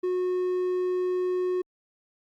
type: tone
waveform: triangle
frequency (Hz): 364.4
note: F#4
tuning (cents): -26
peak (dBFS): -22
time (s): 0.03-1.62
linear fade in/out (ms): 10
effects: Opus 48 kbps